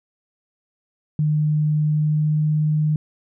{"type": "tone with pitch glide", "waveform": "sine", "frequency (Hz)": [151.8, 152.86], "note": ["D#3", "D#3"], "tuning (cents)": [-42, -30], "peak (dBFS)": -16, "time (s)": [1.19, 2.96], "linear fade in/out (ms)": 2, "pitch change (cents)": 12, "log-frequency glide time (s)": [1.86, 2.46], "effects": []}